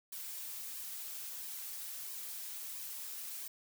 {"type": "noise with flanger", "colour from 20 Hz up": "blue", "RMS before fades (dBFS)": -44, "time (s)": [0.12, 3.48], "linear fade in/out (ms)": 5, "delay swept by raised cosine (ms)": [1.4, 7.4], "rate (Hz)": 1.5, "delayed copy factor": -0.65, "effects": []}